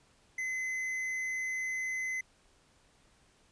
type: tone with tanh clipping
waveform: triangle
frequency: 2041 Hz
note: C7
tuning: 44 cents flat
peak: -34 dBFS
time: 0.38-2.21 s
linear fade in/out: 5 ms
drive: 12 dB
effects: pink hiss -66 dBFS RMS until 3.51 s + resampled to 22050 Hz